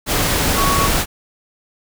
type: tone in noise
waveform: sine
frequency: 1116 Hz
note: C#6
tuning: 11 cents sharp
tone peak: -17 dBFS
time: 0.55-0.9 s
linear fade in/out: 50 ms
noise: pink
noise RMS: -17 dBFS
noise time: 0.06-1.06 s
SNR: -3 dB
effects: none